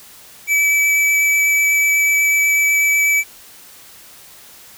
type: tone with vibrato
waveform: square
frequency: 2300 Hz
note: D7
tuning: 37 cents flat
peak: -13 dBFS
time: 0.47-3.24 s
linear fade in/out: 50 ms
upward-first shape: triangle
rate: 8.1 Hz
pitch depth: 10 cents each way
effects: white hiss -42 dBFS RMS until 4.77 s